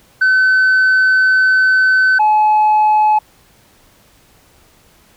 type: tone pair in turn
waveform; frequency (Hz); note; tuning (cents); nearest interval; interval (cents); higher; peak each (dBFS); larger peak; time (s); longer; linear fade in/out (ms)
sine; 1521 / 853.6; F#6 / G#5; +47 / +47; minor seventh; 1000; first; -6; neither; 0.21-2.19 / 2.19-3.19; first; 10
effects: tanh soft clip ceiling -7 dBFS + pink hiss -50 dBFS RMS until 5.16 s